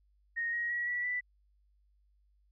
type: tone with pitch steps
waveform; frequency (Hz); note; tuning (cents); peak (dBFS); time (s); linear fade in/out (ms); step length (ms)
sine; 1862 / 1890.2 / 1918.8 / 1947.8 / 1977.3; A#6 / A#6 / A#6 / B6 / B6; -2 / +24 / +50 / -24 / +2; -31; 0.36-1.21; 20; 170
effects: added 50 Hz sine -66 dBFS peak until 2.51 s